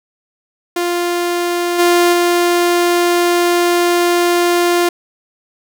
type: tone with level steps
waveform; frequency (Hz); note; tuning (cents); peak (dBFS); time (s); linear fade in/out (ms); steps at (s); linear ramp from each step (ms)
sawtooth; 349.2; F4; 0; -11 / -5 / -7; 0.76-4.89; 5; 1.78 / 2.12; 20
effects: none